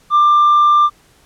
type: tone with tanh clipping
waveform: sine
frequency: 1188 Hz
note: D6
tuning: 20 cents sharp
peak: -8 dBFS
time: 0.1-0.9 s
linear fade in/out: 50 ms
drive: 1 dB
effects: pink hiss -51 dBFS RMS until 1.25 s + low-pass 12000 Hz 12 dB/octave